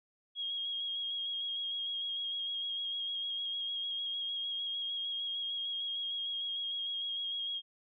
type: tone with vibrato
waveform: sine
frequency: 3276 Hz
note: G#7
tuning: 24 cents flat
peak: -34 dBFS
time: 0.35-7.62 s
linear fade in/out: 50 ms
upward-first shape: square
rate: 6.6 Hz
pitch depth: 18 cents each way
effects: none